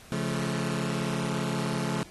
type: chord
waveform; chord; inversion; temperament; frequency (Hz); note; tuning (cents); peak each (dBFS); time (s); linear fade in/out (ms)
sawtooth; Db augmented; none; just; 138.59 / 173.24 / 216.5; Db3 / F3 / A3; 0 / -14 / -28; -28; 0.12-2.03; 0
effects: pink hiss -51 dBFS RMS until 2.1 s + AAC 32 kbps